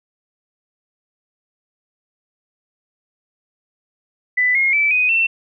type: tone with pitch steps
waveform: sine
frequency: 1993 / 2148 / 2316 / 2497 / 2691 Hz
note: B6 / C7 / D7 / D#7 / E7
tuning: +15 / +45 / -25 / +6 / +35 cents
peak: -13 dBFS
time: 4.37-5.27 s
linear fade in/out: 10 ms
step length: 180 ms
effects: none